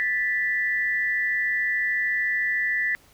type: tone pair together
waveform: sine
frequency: 1760 / 1973.6 Hz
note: A6 / B6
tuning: 0 / -2 cents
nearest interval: major second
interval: 198 cents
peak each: -25 / -24 dBFS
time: 0-2.95 s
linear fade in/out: 0 ms
effects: pink hiss -56 dBFS RMS until 3.13 s